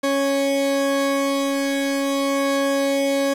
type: tone pair together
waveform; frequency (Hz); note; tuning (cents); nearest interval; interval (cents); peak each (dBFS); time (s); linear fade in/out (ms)
40% pulse; 276.7 / 553; C#4 / C#5; -3 / -4; octave; 1199; -21; 0.03-3.34; 10
effects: low-pass 12000 Hz 12 dB/octave + 7-bit